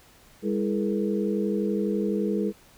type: tone cluster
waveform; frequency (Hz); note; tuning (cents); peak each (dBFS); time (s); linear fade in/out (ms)
sine; 202.7 / 330.2 / 422.7 / 474.4; G#3 / E4 / G#4 / A#4; -42 / +3 / +31 / +30; -26 / -30 / -29 / -32; 0.42-2.53; 50
effects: pink hiss -55 dBFS RMS until 2.77 s